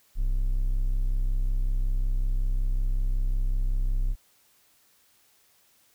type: tone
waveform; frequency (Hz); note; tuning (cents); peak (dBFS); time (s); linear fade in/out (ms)
triangle; 32.7; C1; 0; -20; 0.15-4.16; 50
effects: white hiss -63 dBFS RMS until 5.94 s